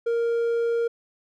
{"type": "tone with hard clipping", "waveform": "sine", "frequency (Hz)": 466.2, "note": "A#4", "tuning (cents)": 0, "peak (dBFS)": -22, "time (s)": [0.06, 0.88], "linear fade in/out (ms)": 10, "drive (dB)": 3, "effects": []}